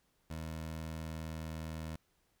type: tone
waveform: 20% pulse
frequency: 79.8 Hz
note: D#2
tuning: 44 cents sharp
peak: -35 dBFS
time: 0.3-1.96 s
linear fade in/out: 5 ms
effects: pink hiss -75 dBFS RMS until 2.4 s